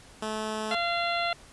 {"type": "tone", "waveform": "10% pulse", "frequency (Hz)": 216.7, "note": "A3", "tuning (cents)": -26, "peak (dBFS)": -22, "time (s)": [0.22, 0.75], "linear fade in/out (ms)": 5}
{"type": "harmonic tone", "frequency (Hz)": 688, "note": "F5", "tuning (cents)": -26, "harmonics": [1, 2, 3, 4, 5, 6], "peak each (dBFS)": [-29, -32, -34, -35, -36, -37], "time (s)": [0.71, 1.33], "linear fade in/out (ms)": 2}
{"effects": ["pink hiss -52 dBFS RMS until 1.52 s", "resampled to 24000 Hz"]}